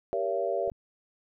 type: chord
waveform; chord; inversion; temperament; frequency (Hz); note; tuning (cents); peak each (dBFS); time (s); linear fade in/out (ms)
sine; G diminished seventh; none; just; 392 / 470.4 / 564.5 / 677.4; G4 / Bb4 / Db5 / Fb5; 0 / +16 / +31 / +47; -33 / -33 / -31 / -31; 0.13-0.7; 0
type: clicks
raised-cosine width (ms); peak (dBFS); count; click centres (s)
5; -39; 2; 0.677 / 0.718
effects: none